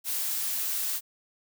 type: noise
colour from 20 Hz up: blue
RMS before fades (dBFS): -30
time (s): 0.04-1.01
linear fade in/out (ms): 50
effects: none